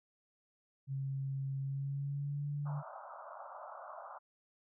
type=tone with pitch glide; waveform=sine; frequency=136 to 144.92 Hz; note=C#3 to D3; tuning=-33 to -23 cents; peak=-35 dBFS; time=0.87-2.83 s; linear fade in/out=50 ms; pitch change=+110 cents; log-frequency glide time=1.6-2.48 s
type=band-pass noise; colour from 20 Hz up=pink; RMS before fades=-49 dBFS; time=2.65-4.19 s; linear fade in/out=20 ms; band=570 to 1400 Hz; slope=96 dB/octave
effects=none